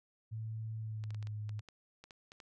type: tone with pitch glide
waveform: sine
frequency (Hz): 110.6 to 105.91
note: A2 to G#2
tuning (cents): +9 to +34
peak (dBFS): -38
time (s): 0.31-1.61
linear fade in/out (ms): 20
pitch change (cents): -75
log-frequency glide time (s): 0.77-1.21
type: clicks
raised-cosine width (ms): 0.2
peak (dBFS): -35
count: 12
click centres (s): 1.039 / 1.106 / 1.146 / 1.227 / 1.271 / 1.493 / 1.593 / 1.687 / 2.04 / 2.108 / 2.319 / 2.402
effects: none